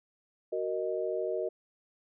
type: chord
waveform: sine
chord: D# minor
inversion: first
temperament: just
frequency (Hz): 373.4 / 466.7 / 622.3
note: F#4 / A#4 / D#5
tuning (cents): +16 / +2 / 0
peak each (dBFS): -34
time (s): 0.52-1.49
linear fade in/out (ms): 10
effects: none